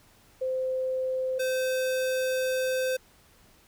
sine / square tone pair in turn, 518 / 516.2 Hz, C5 / C5, -17 / -23 cents, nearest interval unison, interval 6 cents, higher first, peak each -26 dBFS, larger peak neither, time 0.41-1.39 / 1.39-2.97 s, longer second, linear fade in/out 10 ms, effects pink hiss -59 dBFS RMS until 3.67 s

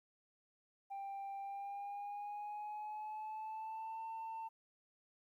sine tone with pitch glide, 790 to 897 Hz, G5 to A5, +13 to +33 cents, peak -40 dBFS, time 0.9-4.49 s, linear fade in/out 20 ms, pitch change +220 cents, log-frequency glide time 1.4-4.04 s, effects tanh soft clip ceiling -41 dBFS + 13-bit

